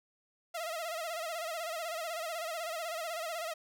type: tone with vibrato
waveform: sawtooth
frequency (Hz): 660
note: E5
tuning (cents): +2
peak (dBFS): -32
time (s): 0.54-3.54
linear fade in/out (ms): 10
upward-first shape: sine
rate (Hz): 16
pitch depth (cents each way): 95
effects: none